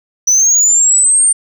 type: linear sweep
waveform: sine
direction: up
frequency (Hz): 5920 to 8880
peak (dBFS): -4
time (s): 0.27-1.33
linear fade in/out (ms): 10
effects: tanh soft clip ceiling -6 dBFS